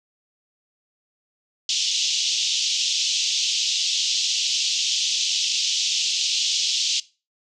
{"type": "band-pass noise", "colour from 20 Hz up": "pink", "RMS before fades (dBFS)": -23, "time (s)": [1.69, 7], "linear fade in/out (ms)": 2, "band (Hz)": [2900, 6700], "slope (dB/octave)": 48, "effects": ["noise-tail reverb RT60 0.3 s tail -20 dB re dry"]}